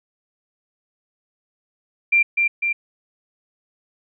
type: tone with echo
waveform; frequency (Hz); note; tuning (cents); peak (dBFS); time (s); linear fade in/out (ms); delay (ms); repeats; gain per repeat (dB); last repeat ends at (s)
sine; 2371; D7; +16; -12; 2.12-2.23; 10; 250; 2; -3; 2.73
effects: none